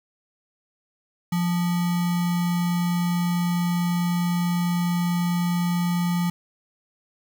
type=tone with sample-and-hold; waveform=sine; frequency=174.61 Hz; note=F3; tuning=in tune; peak=-20 dBFS; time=1.32-6.3 s; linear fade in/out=5 ms; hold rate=1050 Hz; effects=none